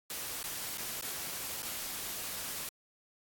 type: noise with dropouts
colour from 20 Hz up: white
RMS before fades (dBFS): -39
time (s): 0.1-2.69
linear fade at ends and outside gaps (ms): 2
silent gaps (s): 0.43-0.439 / 0.775-0.78 / 1.012-1.023 / 1.623-1.629
effects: AAC 64 kbps